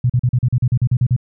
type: tone bursts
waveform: sine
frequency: 123.47 Hz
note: B2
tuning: in tune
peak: -11 dBFS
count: 12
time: 0.04-1.164 s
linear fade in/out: 5 ms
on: 57 ms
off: 40 ms
effects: none